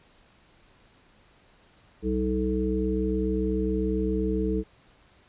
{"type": "harmonic tone with a mistuned harmonic", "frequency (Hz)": 63.6, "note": "C2", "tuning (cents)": -48, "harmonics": [1, 3, 5, 7], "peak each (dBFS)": [-29, -29, -29, -29], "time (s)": [2.02, 4.64], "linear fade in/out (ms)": 50, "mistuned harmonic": 7, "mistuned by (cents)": -29, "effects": ["pink hiss -59 dBFS RMS until 5.28 s", "resampled to 8000 Hz"]}